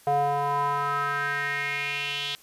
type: tone with band-pass filter sweep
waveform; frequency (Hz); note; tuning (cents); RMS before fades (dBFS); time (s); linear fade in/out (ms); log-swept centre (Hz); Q
square; 143; D3; -46; -27; 0.07-2.35; 0; 680 to 3400; 4.6
effects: white hiss -54 dBFS RMS until 2.42 s + resampled to 32000 Hz

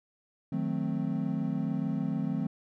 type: chord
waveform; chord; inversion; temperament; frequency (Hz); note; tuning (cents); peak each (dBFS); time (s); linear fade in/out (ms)
triangle; D# diminished seventh; none; equal with one note detuned; 155.56 / 182.34 / 220 / 261.6; D#3 / F#3 / A3 / C4; 0 / -25 / 0 / 0; -32; 0.52-2.47; 5
effects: none

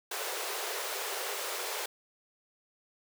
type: high-pass noise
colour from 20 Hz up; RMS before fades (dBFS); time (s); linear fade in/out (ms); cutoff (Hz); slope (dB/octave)
pink; -36; 0.11-1.86; 5; 370; 96
effects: none

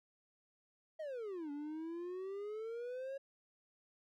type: exponential two-way sweep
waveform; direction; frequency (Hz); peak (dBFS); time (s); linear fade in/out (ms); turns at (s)
triangle; down then up; 650 to 284.4 to 553; -39; 0.99-3.18; 10; 1.51
effects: none

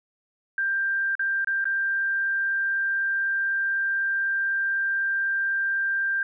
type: tone with dropouts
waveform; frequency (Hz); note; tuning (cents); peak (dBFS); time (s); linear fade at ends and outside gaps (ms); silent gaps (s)
sine; 1584; G6; +18; -22; 0.58-6.23; 2; 1.153-1.194 / 1.446-1.472 / 1.643-1.654
effects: none

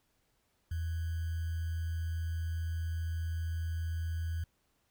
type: tone with sample-and-hold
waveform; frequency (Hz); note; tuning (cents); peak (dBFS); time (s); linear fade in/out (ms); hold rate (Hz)
sine; 82.41; E2; 0; -32; 0.71-4.44; 5; 1575
effects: pink hiss -75 dBFS RMS until 4.9 s

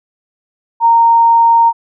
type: tone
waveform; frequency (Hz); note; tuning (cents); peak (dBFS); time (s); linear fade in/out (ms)
sine; 925; A#5; -14; -5; 0.8-1.73; 50
effects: none

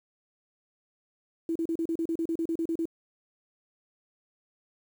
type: tone bursts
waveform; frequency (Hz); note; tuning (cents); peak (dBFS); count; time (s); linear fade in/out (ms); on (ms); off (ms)
sine; 329.6; E4; 0; -26; 14; 1.49-2.855; 2; 65; 35
effects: 9-bit

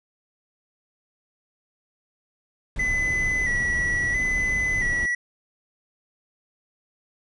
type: noise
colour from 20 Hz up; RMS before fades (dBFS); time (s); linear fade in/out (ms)
brown; -31; 2.76-5.06; 2
type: tone with vibrato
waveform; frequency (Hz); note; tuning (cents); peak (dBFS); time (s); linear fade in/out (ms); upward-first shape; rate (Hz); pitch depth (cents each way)
triangle; 1975.5; B6; 0; -20; 2.79-5.15; 5; square; 0.74; 32
effects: resampled to 24000 Hz

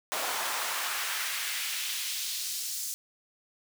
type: noise with high-pass filter sweep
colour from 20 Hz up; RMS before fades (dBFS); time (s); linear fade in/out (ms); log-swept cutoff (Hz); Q
pink; -33; 0.12-2.94; 0; 650 to 6500; 1.2
effects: none

